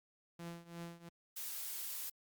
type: tone with tremolo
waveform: sawtooth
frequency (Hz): 170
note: F3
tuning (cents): -46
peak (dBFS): -39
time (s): 0.39-1.09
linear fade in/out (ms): 5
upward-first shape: triangle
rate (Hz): 2.9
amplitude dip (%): 90
type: noise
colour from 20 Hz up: blue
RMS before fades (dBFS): -43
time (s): 1.36-2.1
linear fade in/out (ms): 10
effects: Opus 48 kbps